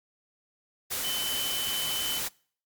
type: tone in noise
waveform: sine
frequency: 3040 Hz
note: F#7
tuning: 46 cents sharp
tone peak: -31 dBFS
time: 1.03-2.2 s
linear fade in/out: 20 ms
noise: white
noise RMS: -32 dBFS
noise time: 0.9-2.29 s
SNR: -2 dB
effects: noise-tail reverb RT60 0.5 s tail -25 dB re dry + Opus 48 kbps